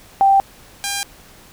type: tone pair in turn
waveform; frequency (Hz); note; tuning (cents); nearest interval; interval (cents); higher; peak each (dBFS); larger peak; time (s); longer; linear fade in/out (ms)
sine / 5% pulse; 784 / 801.4; G5 / G5; 0 / +38; unison; 38; second; -9 / -9; neither; 0.21-0.4 / 0.84-1.03; neither; 0
effects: pink hiss -45 dBFS RMS until 1.52 s